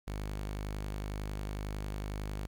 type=tone; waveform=sawtooth; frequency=51 Hz; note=G#1; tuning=31 cents flat; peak=-32 dBFS; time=0.07-2.47 s; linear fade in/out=10 ms; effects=11-bit

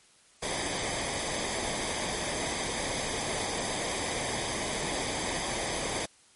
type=noise with comb filter; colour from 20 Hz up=pink; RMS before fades=-32 dBFS; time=0.42-6.06 s; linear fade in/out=10 ms; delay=0.72 ms; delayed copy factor=-0.65; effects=white hiss -60 dBFS RMS until 6.35 s + MP3 48 kbps

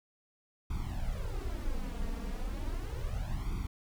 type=noise with flanger; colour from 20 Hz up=brown; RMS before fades=-35 dBFS; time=0.7-3.67 s; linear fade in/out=5 ms; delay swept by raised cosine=0.86 to 4.36 ms; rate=0.35 Hz; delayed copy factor=+1; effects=none

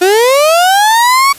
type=linear sweep; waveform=35% pulse; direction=up; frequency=349.2 to 1135 Hz; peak=-4 dBFS; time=0.01-1.33 s; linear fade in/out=10 ms; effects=white hiss -34 dBFS RMS until 1.38 s + resampled to 32000 Hz

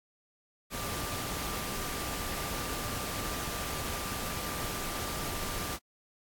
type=tone in noise; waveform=sine; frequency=1186 Hz; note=D6; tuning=17 cents sharp; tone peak=-43 dBFS; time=0.7-5.79 s; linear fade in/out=50 ms; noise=pink; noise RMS=-36 dBFS; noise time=0.7-5.79 s; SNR=-10 dB; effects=AAC 64 kbps

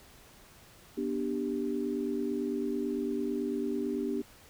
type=chord; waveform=sine; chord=G major; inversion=first; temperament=just; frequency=245 / 294 / 392 Hz; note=B3 / D4 / G4; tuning=-14 / +2 / 0 cents; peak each=-34 dBFS; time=0.97-4.22 s; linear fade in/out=10 ms; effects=pink hiss -56 dBFS RMS until 4.49 s

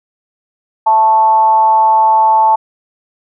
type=tone with frequency modulation; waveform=sine; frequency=880 Hz; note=A5; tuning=in tune; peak=-6 dBFS; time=0.86-2.56 s; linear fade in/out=10 ms; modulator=218 Hz; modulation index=0.39; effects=none

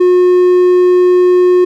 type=tone; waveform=triangle; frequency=361 Hz; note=F#4; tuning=43 cents flat; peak=-3 dBFS; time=0-1.65 s; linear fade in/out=10 ms; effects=none

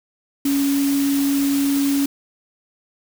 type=tone in noise; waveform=sine; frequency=279.4 Hz; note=C#4; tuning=14 cents sharp; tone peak=-16 dBFS; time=0.45-2.06 s; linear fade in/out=5 ms; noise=white; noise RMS=-29 dBFS; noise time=0.45-2.06 s; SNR=+10 dB; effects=none

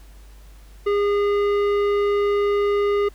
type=tone with tanh clipping; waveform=triangle; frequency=407.8 Hz; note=G#4; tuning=32 cents flat; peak=-19 dBFS; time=0.86-3.09 s; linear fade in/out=10 ms; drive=17 dB; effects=added 50 Hz sine -42 dBFS peak until 3.14 s + pink hiss -54 dBFS RMS until 3.14 s

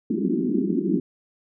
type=band-pass noise; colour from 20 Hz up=pink; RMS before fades=-23 dBFS; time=0.1-1 s; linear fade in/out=5 ms; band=180 to 390 Hz; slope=96 dB/octave; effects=none

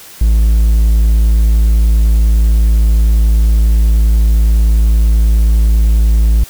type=tone; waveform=triangle; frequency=55 Hz; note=A1; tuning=in tune; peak=-4 dBFS; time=0.21-6.44 s; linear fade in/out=5 ms; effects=white hiss -35 dBFS RMS until 6.49 s

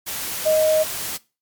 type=tone in noise; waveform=sine; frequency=624 Hz; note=D#5; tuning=5 cents sharp; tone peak=-14 dBFS; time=0.45-0.84 s; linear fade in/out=20 ms; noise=white; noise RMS=-28 dBFS; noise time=0.06-1.18 s; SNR=+11 dB; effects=noise-tail reverb RT60 0.3 s tail -21 dB re dry + MP3 96 kbps

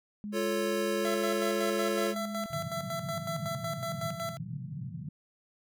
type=tone; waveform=sine; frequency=207.7 Hz; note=G#3; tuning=in tune; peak=-35 dBFS; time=0.24-2.46 s; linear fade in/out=0 ms
type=chord; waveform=square; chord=F augmented; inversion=none; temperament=equal; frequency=349.2 / 440 / 554.4 Hz; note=F4 / A4 / C#5; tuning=0 / 0 / 0 cents; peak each=-34 dBFS; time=0.32-2.15 s; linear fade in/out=50 ms
type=tone with tremolo; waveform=25% pulse; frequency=669 Hz; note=E5; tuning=25 cents sharp; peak=-29 dBFS; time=1.05-4.37 s; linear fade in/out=0 ms; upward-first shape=square; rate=5.4 Hz; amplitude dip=60%
type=band-pass noise; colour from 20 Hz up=white; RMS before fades=-39 dBFS; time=2.5-5.09 s; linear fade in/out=5 ms; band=110 to 180 Hz; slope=48 dB/octave
effects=none

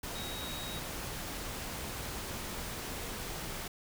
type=tone in noise; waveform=sine; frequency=3789 Hz; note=A#7; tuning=27 cents sharp; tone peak=-43 dBFS; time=0.15-0.79 s; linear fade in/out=5 ms; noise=pink; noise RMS=-40 dBFS; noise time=0.03-3.68 s; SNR=-6 dB; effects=none

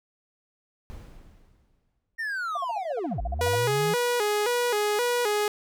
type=noise with exponential decay; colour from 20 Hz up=brown; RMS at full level=-39 dBFS; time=0.9-2.15 s; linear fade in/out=0 ms; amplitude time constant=270 ms
type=linear two-way sweep; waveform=triangle; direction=down then up; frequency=1864.7 to 48.03 to 172.4 Hz; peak=-26 dBFS; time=2.18-3.95 s; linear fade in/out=20 ms; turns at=3.21 s
type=tone bursts; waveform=sine; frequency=698.5 Hz; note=F5; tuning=in tune; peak=-28 dBFS; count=15; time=2.55-3.554 s; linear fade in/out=5 ms; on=24 ms; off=46 ms
type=tone with vibrato; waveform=sawtooth; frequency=450 Hz; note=A4; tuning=39 cents sharp; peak=-19 dBFS; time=3.41-5.48 s; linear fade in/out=2 ms; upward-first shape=square; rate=1.9 Hz; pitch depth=130 cents each way
effects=none

